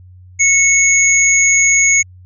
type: tone pair together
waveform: sine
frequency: 2200 / 6658 Hz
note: C#7 / G#8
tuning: -14 / +3 cents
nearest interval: octave + perfect fifth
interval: 1917 cents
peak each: -11 dBFS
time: 0.39-2.03 s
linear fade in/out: 20 ms
effects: added 91 Hz sine -37 dBFS peak until 2.25 s